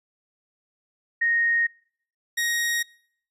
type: tone pair in turn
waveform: sine / sawtooth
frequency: 1862 / 1879.3 Hz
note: A#6 / A#6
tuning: -2 / +14 cents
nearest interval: unison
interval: 16 cents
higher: second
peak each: -19 dBFS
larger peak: neither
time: 1.21-1.67 / 2.37-2.83 s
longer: neither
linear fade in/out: 10 ms
effects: noise-tail reverb RT60 0.6 s tail -25 dB re dry + resampled to 32000 Hz